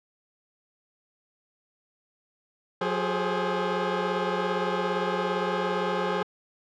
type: tone cluster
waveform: 20% pulse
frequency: 181.4 / 408.6 / 426.2 / 527 Hz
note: F#3 / G#4 / G#4 / C5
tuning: -34 / -28 / +45 / +12 cents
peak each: -26 dBFS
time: 2.81-6.23 s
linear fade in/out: 5 ms
effects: low-pass 3000 Hz 12 dB/octave